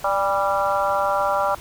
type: harmonic tone with a mistuned harmonic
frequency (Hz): 196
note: G3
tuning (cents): 0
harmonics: 3 / 4 / 5 / 6 / 7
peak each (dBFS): -23 / -24 / -25 / -26 / -26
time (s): 0.04-1.55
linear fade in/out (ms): 5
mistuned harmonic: 4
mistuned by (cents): +36
effects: pink hiss -41 dBFS RMS until 1.6 s